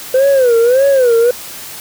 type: tone with vibrato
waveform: sine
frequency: 506 Hz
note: B4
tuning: 42 cents sharp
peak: -4 dBFS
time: 0.14-1.31 s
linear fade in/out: 5 ms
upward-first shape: sine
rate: 1.7 Hz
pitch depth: 170 cents each way
effects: tanh soft clip ceiling -6 dBFS + white hiss -29 dBFS RMS until 1.8 s